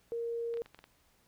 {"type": "tone", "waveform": "sine", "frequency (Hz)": 466.2, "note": "A#4", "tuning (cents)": 0, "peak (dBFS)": -33, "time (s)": [0.12, 0.62], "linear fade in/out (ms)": 0}
{"type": "clicks", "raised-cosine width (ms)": 0.3, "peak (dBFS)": -35, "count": 6, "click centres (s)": [0.54, 0.572, 0.66, 0.746, 0.79, 0.841]}
{"effects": ["pink hiss -69 dBFS RMS until 1.27 s"]}